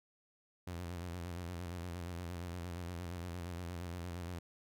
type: tone with vibrato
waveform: sawtooth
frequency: 87.31 Hz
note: F2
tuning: in tune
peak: -37 dBFS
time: 0.67-4.39 s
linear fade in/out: 5 ms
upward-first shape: square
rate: 8.6 Hz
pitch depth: 56 cents each way
effects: none